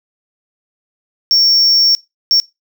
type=tone bursts at uneven times; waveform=triangle; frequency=5480 Hz; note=F8; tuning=34 cents flat; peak=-7 dBFS; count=2; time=1.31-1.95 / 2.31-2.4 s; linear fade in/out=0 ms; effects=noise-tail reverb RT60 0.2 s tail -21 dB re dry